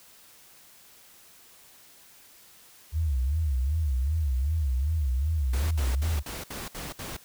sine tone with vibrato, 71.5 Hz, D2, 46 cents flat, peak -23 dBFS, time 2.92-6.23 s, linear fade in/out 50 ms, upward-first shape sine, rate 2.6 Hz, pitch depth 230 cents each way
pink noise bursts, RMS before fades -37 dBFS, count 7, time 5.53-7.168 s, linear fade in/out 5 ms, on 180 ms, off 63 ms
effects white hiss -54 dBFS RMS until 7.24 s

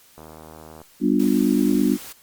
click train, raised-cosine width 1 ms, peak -27 dBFS, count 51, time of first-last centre 0.18-0.816 s, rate 78.6 Hz
sine chord, G dominant seventh, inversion none, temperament just, 196 / 245 / 294 / 352.8 Hz, G3 / B3 / D4 / F4, 0 / -14 / +2 / +18 cents, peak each -22 / -20 / -20 / -25 dBFS, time 1-1.98 s, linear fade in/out 50 ms
white noise, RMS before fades -38 dBFS, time 1.19-2.13 s, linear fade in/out 10 ms
effects white hiss -53 dBFS RMS until 2.22 s + Opus 48 kbps

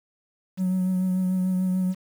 triangle tone with vibrato, 185 Hz, F#3, in tune, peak -18 dBFS, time 0.57-1.95 s, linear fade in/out 50 ms, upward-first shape triangle, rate 6.8 Hz, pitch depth 24 cents each way, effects tanh soft clip ceiling -16 dBFS + 8-bit

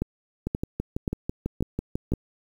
two click trains, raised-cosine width 3 ms, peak -14 / -12 dBFS, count 11 / 5, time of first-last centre 0.47-2.12 / 0.02-2.136 s, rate 6.06 / 1.89 Hz, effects 8-bit

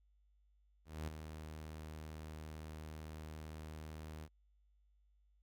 sawtooth tone with ADSR envelope, 77.78 Hz, D#2, in tune, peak -35 dBFS, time 0.85-4.29 s, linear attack 230 ms, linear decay 5 ms, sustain -8 dB, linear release 56 ms, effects added 50 Hz sine -69 dBFS peak until 5.42 s

